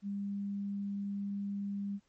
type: tone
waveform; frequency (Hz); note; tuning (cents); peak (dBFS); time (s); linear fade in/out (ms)
sine; 200.5; G3; +39; -34; 0.02-2; 50
effects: pink hiss -74 dBFS RMS until 2.08 s + MP3 32 kbps